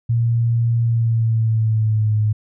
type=tone with pitch glide; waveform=sine; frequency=116.7 to 107.01 Hz; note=A#2 to A2; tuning=+2 to -48 cents; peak=-14 dBFS; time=0.09-2.33 s; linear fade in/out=10 ms; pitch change=-150 cents; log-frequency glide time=0.81-2.15 s; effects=none